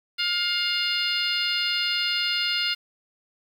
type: harmonic tone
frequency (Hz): 708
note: F5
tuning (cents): +23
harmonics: 2 / 3 / 4 / 5 / 6 / 7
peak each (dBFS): -31 / -31 / -27 / -32 / -29 / -31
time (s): 0.18-2.75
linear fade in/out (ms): 20
effects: 8-bit